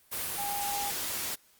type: tone in noise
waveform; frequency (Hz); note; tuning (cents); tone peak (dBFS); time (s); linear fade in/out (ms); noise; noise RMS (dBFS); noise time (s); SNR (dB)
sine; 811; G#5; -41; -33; 0.37-0.91; 20; white; -34; 0.11-1.36; -2
effects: white hiss -63 dBFS RMS until 1.59 s + Opus 32 kbps